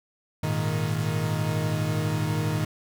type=chord; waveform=40% pulse; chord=Ab suspended second; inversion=none; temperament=equal with one note detuned; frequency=103.83 / 116.07 / 155.56 Hz; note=Ab2 / Bb2 / Eb3; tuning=0 / -7 / 0 cents; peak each=-29 / -29 / -26 dBFS; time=0.43-2.65 s; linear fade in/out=5 ms; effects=none